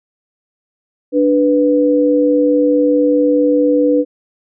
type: tone pair together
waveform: sine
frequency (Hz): 293.7 / 493.9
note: D4 / B4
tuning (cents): 0 / 0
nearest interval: major sixth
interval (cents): 900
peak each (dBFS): -12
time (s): 1.12-4.05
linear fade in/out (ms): 50
effects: none